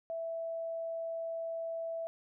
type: tone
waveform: sine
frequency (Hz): 660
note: E5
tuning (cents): +2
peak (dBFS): -35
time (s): 0.1-2.07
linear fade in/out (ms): 0
effects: none